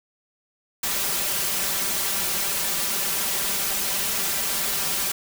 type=noise with comb filter; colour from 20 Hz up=white; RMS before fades=-25 dBFS; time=0.83-5.12 s; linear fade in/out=5 ms; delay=5.1 ms; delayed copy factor=+0.65; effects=none